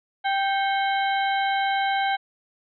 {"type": "harmonic tone with a mistuned harmonic", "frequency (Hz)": 784, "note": "G5", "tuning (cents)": 0, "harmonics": [1, 2, 3, 4, 5], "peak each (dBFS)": [-22, -28, -32, -34, -36], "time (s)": [0.24, 2.17], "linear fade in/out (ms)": 20, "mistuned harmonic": 3, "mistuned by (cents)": -130, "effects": []}